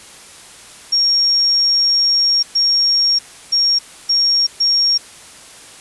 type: tone bursts at uneven times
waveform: sine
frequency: 5560 Hz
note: F8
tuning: 9 cents flat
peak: -11 dBFS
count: 5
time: 0.92-2.43 / 2.55-3.19 / 3.52-3.79 / 4.09-4.47 / 4.6-4.98 s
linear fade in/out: 10 ms
effects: white hiss -39 dBFS RMS until 5.8 s + resampled to 24000 Hz